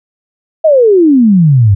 sine exponential sweep, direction down, 659 to 94.3 Hz, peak -3 dBFS, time 0.64-1.75 s, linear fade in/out 10 ms, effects none

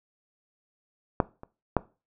clicks, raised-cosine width 1 ms, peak -6 / -27 / -7 dBFS, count 3, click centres 1.202 / 1.434 / 1.767 s, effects noise-tail reverb RT60 0.3 s tail -19 dB re dry

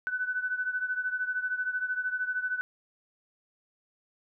sine beating tone pair, 1497 / 1510 Hz, F#6 / F#6, +20 / +35 cents, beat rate 13 Hz, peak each -30 / -34 dBFS, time 0.07-2.61 s, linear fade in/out 0 ms, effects none

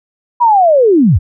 sine linear sweep, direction down, 987.8 to 61.74 Hz, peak -5 dBFS, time 0.4-1.19 s, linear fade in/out 20 ms, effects none

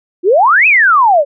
sine exponential two-way sweep, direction up then down, 330 to 2637 to 543 Hz, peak -5 dBFS, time 0.23-1.25 s, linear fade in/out 50 ms, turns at 0.67 s, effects none

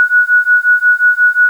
sine beating tone pair, 1463 / 1468.6 Hz, F#6 / F#6, -20 / -13 cents, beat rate 5.6 Hz, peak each -10 dBFS, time 0-1.49 s, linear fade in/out 0 ms, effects 7-bit

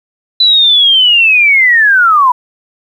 sine linear sweep, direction down, 4009 to 962 Hz, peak -4 dBFS, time 0.4-2.32 s, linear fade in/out 5 ms, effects 7-bit

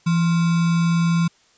sine tone with sample-and-hold, 168.4 Hz, E3, 37 cents sharp, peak -15 dBFS, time 0.06-1.28 s, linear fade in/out 10 ms, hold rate 1225 Hz, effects white hiss -57 dBFS RMS until 1.57 s + resampled to 16000 Hz

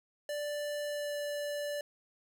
square tone with pitch glide, 587.3 to 583.6 Hz, D5 to D5, 0 to -11 cents, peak -35 dBFS, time 0.29-1.81 s, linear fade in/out 2 ms, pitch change -11 cents, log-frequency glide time 0.87-1.15 s, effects none

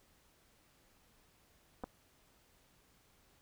clicks, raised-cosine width 1 ms, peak -28 dBFS, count 2, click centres 1.837 / 1.841 s, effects pink hiss -69 dBFS RMS until 3.41 s

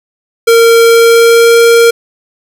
square tone with pitch glide, 461.1 to 465.1 Hz, A#4 to A#4, -19 to -4 cents, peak -3 dBFS, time 0.47-1.91 s, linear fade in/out 10 ms, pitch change +15 cents, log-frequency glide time 0.84-1.59 s, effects none

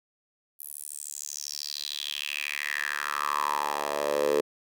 10% pulse tone with high-pass filter sweep, 73 Hz, D2, 10 cents flat, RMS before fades -31 dBFS, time 0.59-4.41 s, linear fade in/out 10 ms, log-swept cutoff 12000 to 440 Hz, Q 5.1, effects none

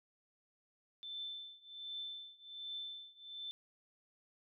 sine tone with tremolo, 3535 Hz, A7, 7 cents sharp, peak -40 dBFS, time 1.03-3.51 s, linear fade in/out 0 ms, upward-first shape triangle, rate 1.3 Hz, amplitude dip 95%, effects none

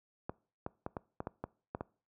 clicks, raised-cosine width 1 ms, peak -23 dBFS, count 9, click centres 0.295 / 0.664 / 0.864 / 0.968 / 1.204 / 1.271 / 1.44 / 1.749 / 1.809 s, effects noise-tail reverb RT60 0.4 s tail -23 dB re dry + high-pass 60 Hz 12 dB/octave

